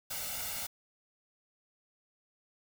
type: noise with comb filter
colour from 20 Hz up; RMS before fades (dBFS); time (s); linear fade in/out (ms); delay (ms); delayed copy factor
white; -38; 0.1-0.67; 10; 1.4; +0.75
effects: none